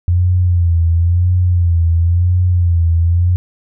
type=tone with vibrato; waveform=sine; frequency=86.8 Hz; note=F2; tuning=10 cents flat; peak=-9 dBFS; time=0.08-3.36 s; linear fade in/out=0 ms; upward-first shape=sine; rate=0.97 Hz; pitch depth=70 cents each way; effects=none